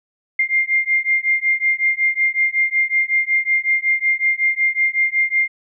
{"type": "beating tone pair", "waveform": "sine", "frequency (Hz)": [2106, 2111.4], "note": ["C7", "C7"], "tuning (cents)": [11, 15], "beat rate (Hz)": 5.4, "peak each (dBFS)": -18, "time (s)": [0.39, 5.48], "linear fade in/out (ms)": 5, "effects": []}